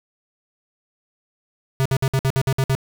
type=tone bursts; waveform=square; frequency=133.6 Hz; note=C3; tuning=36 cents sharp; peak=-17 dBFS; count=9; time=1.8-2.751 s; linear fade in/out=0 ms; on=55 ms; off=57 ms; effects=none